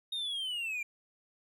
triangle linear sweep, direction down, 3729 to 2349 Hz, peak -32 dBFS, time 0.12-0.83 s, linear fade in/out 5 ms, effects none

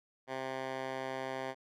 10% pulse tone with band-pass filter, 131.9 Hz, C3, 14 cents sharp, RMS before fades -39 dBFS, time 0.27-1.55 s, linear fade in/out 50 ms, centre 1100 Hz, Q 0.67, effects none

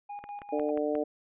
triangle tone with tremolo, 819 Hz, G#5, 24 cents flat, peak -35 dBFS, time 0.09-0.71 s, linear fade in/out 10 ms, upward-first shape square, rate 5 Hz, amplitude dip 65%
click train, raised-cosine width 0.5 ms, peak -27 dBFS, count 5, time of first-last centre 0.24-0.953 s, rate 5.61 Hz
harmonic tone, 149.3 Hz, D3, 29 cents sharp, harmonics 2 / 3 / 4 / 5, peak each -32 / -31 / -31 / -39 dBFS, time 0.52-1.04 s, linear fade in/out 10 ms
effects resampled to 8000 Hz

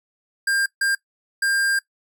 square tone bursts at uneven times, 1600 Hz, G6, 35 cents sharp, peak -19 dBFS, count 3, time 0.47-0.66 / 0.81-0.95 / 1.42-1.79 s, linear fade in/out 5 ms, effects noise-tail reverb RT60 0.1 s tail -19 dB re dry

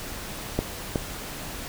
clicks, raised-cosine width 2 ms, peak -9 / -10 dBFS, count 2, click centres 0.59 / 0.958 s, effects pink hiss -36 dBFS RMS until 1.68 s

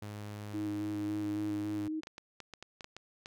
sawtooth tone, 104.2 Hz, G#2, 6 cents sharp, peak -37 dBFS, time 0.02-1.88 s, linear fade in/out 5 ms
sine tone with vibrato, 311.7 Hz, D#4, 3 cents sharp, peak -33 dBFS, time 0.53-2.01 s, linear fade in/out 20 ms, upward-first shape square, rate 3.6 Hz, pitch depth 13 cents each way
clicks, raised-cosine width 0.2 ms, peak -28 dBFS, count 10, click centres 2.034 / 2.071 / 2.181 / 2.403 / 2.537 / 2.626 / 2.808 / 2.844 / 2.966 / 3.259 s
effects none

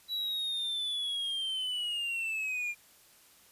triangle linear sweep, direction down, 3937 to 2386 Hz, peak -30 dBFS, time 0.08-2.75 s, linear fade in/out 50 ms, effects white hiss -60 dBFS RMS until 3.51 s + resampled to 32000 Hz

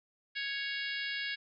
harmonic tone with a mistuned harmonic, 554.4 Hz, C#5, in tune, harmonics 3 / 4 / 5 / 6 / 7 / 8 / 9, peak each -38 / -40 / -42 / -44 / -45 / -46 / -47 dBFS, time 0.35-1.36 s, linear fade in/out 20 ms, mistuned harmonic 5, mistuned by +18 cents, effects none

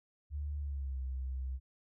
sine tone with pitch glide, 73 to 65.04 Hz, D2 to C2, -10 to -10 cents, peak -35 dBFS, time 0.3-1.6 s, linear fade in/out 50 ms, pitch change -200 cents, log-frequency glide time 0.58-1 s, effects none

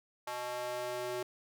square tone with high-pass filter sweep, 123.47 Hz, B2, in tune, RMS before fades -38 dBFS, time 0.27-1.23 s, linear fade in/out 5 ms, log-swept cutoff 790 to 430 Hz, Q 2.4, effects none

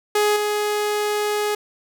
sawtooth tone with level steps, 418.1 Hz, G#4, 12 cents sharp, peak -12 / -16 dBFS, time 0.15-1.55 s, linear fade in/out 5 ms, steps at 0.36 s, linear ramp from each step 5 ms, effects none

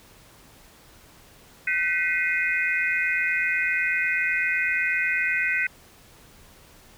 sine tone cluster, 1521 / 1947 / 2115 / 2489 Hz, F#6 / B6 / C7 / D#7, +47 / -25 / +18 / 0 cents, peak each -27 dBFS, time 1.67-5.67 s, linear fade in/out 5 ms, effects pink hiss -52 dBFS RMS until 6.97 s

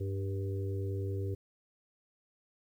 harmonic tone with a mistuned harmonic, 98 Hz, G2, in tune, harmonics 1 / 3 / 4 / 5, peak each -33 / -45 / -40 / -46 dBFS, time 0-1.35 s, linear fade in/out 10 ms, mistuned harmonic 5, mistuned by -27 cents, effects 11-bit

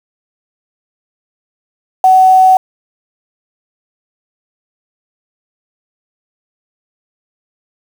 sine tone with quantisation, 751 Hz, F#5, 26 cents sharp, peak -3 dBFS, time 2.04-2.57 s, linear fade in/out 2 ms, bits 5, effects none

